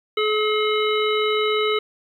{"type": "harmonic tone", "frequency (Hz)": 427.1, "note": "G#4", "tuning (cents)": 48, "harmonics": [1, 3, 5, 7, 9], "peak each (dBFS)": [-20, -25, -27, -28, -30], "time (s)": [0.17, 1.79], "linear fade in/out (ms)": 5, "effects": ["9-bit"]}